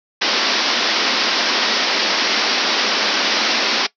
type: band-pass noise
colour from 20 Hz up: white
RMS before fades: -18 dBFS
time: 0.21-3.87 s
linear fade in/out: 10 ms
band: 200 to 5600 Hz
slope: 96 dB/octave
effects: noise-tail reverb RT60 0.1 s tail -19 dB re dry